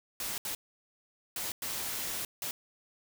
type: noise bursts at uneven times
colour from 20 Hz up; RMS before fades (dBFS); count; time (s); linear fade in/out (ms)
white; -36; 5; 0.2-0.38 / 0.45-0.55 / 1.36-1.52 / 1.62-2.25 / 2.42-2.51; 2
effects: none